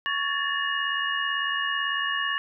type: tone cluster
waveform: sine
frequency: 1117 / 1716 / 1794 / 2865 Hz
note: C#6 / A6 / A6 / F7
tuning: +13 / -44 / +33 / +44 cents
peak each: -30 dBFS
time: 0.06-2.38 s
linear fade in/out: 0 ms
effects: none